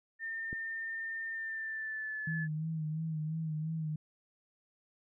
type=tone with pitch glide; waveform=sine; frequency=1809 to 1726.3 Hz; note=A6 to A6; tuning=+48 to -33 cents; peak=-36 dBFS; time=0.19-2.48 s; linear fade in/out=50 ms; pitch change=-81 cents; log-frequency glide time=1.32-2.24 s
type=click; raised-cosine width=3 ms; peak=-29 dBFS; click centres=0.529 s
type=tone with vibrato; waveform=sine; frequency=157.7 Hz; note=D#3; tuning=24 cents sharp; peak=-33 dBFS; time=2.27-3.96 s; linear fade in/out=5 ms; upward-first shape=sine; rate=2.9 Hz; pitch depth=47 cents each way
effects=none